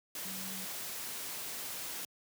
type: tone in noise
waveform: sine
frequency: 190 Hz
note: F#3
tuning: 46 cents sharp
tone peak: -46 dBFS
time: 0.25-0.65 s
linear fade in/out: 2 ms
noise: white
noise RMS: -41 dBFS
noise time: 0.15-2.05 s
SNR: -8 dB
effects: high-pass 100 Hz 12 dB/octave